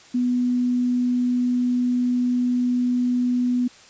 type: tone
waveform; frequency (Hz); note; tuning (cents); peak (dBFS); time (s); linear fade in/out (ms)
sine; 246.9; B3; 0; -18; 0.14-3.68; 10
effects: white hiss -48 dBFS RMS until 3.89 s + resampled to 16000 Hz

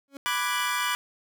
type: tone with exponential growth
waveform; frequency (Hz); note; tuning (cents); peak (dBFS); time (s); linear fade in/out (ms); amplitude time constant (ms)
30% pulse; 277.2; C#4; 0; -32; 0.08-0.17; 1; 18
type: chord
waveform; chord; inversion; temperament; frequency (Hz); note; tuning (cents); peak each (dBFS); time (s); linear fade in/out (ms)
25% pulse; G# half-diminished seventh; first; equal; 987.8 / 1174.7 / 1480 / 1661.2; B5 / D6 / F#6 / G#6; 0 / 0 / 0 / 0; -26 / -26 / -29 / -29; 0.26-0.95; 0
effects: none

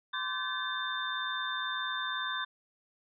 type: tone cluster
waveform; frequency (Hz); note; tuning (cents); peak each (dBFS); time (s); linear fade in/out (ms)
sine; 1032 / 1154 / 1539 / 1723 / 3593; C6 / D6 / G6 / A6 / A7; -24 / -31 / -32 / -37 / +36; -39 / -40 / -37 / -40 / -37; 0.13-2.45; 10
effects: none

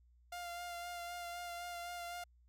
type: tone with vibrato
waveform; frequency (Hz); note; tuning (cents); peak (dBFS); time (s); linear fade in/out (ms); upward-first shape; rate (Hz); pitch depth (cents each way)
sawtooth; 698.5; F5; 0; -39; 0.32-2.24; 5; sine; 3.9; 19
effects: added 60 Hz sine -64 dBFS peak until 2.48 s

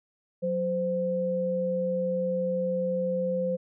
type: tone pair together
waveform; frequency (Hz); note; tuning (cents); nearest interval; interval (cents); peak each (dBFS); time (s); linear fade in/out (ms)
sine; 182.9 / 516.9; F#3 / C5; -20 / -21; octave + tritone; 1799; -31 / -26; 0.42-3.57; 20
effects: none

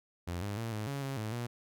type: tone with pitch steps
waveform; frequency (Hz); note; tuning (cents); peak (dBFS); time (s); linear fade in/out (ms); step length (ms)
sawtooth; 87.2 / 101.8 / 114.4 / 107 / 139.6 / 136.3 / 108.5 / 119.9; F2 / G#2 / A#2 / A2 / C#3 / C#3 / A2 / A#2; -2 / -34 / -32 / -48 / +13 / -29 / -24 / +49; -31; 0.27-1.47; 10; 150
effects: none

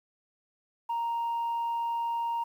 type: tone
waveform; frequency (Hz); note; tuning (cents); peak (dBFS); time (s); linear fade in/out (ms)
sine; 932.3; A#5; 0; -26; 0.89-2.44; 10
effects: tanh soft clip ceiling -26 dBFS + 10-bit

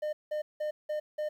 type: tone bursts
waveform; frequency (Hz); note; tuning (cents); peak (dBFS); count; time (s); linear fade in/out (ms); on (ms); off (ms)
triangle; 606; D#5; -46; -28; 5; 0.02-1.29; 10; 110; 180
effects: 11-bit

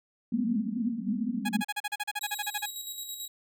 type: band-pass noise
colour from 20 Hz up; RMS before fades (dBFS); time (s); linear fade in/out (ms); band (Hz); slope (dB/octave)
pink; -30; 0.32-1.63; 5; 200 to 250; 96
type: tone bursts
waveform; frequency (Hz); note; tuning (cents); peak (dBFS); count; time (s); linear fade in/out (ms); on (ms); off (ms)
15% pulse; 830.6; G#5; 0; -23; 16; 1.45-2.661; 10; 41; 37
type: tone with tremolo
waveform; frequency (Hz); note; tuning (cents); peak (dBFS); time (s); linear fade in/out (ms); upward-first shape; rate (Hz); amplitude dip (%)
15% pulse; 3841; B7; -49; -28; 2.21-3.28; 5; square; 9.1; 45
effects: none

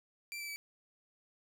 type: tone with pitch steps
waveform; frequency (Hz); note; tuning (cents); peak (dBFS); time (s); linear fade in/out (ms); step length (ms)
sawtooth; 2349 / 2323 / 2298; D7 / D7 / D7; 0 / -20 / -38; -37; 0.32-0.56; 0; 80
effects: none

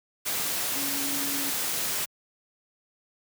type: tone in noise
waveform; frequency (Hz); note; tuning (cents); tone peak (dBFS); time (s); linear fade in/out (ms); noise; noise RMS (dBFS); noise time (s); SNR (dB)
sine; 279.3; C#4; +13; -35; 0.75-1.51; 20; white; -29; 0.25-2.06; -9
effects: high-pass 100 Hz 12 dB/octave

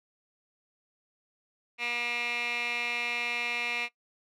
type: tone with band-pass filter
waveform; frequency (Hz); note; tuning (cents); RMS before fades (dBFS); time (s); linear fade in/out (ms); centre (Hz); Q
15% pulse; 239.2; A#3; +45; -32; 1.78-3.89; 50; 2500; 3.5
effects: noise-tail reverb RT60 0.1 s tail -19 dB re dry

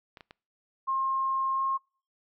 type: clicks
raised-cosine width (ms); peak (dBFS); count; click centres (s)
0.3; -30; 3; 0.172 / 0.208 / 0.309
type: tone with pitch glide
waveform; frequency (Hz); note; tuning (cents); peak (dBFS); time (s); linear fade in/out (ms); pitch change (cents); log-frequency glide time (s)
sine; 1067 to 1073.2; C6 to C6; +34 to +44; -25; 0.87-1.78; 20; +10; 1.54-1.61
effects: noise-tail reverb RT60 0.4 s tail -26 dB re dry

